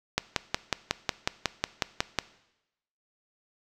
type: click train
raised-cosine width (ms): 0.2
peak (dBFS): -6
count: 12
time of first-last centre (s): 0.18-2.187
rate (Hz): 5.48
effects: noise-tail reverb RT60 0.9 s tail -18 dB re dry